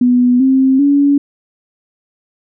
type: tone with pitch steps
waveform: sine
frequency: 246.9 / 264.6 / 283.6 Hz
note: B3 / C4 / C#4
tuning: 0 / +20 / +40 cents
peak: -7 dBFS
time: 0.01-1.18 s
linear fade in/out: 5 ms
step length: 390 ms
effects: none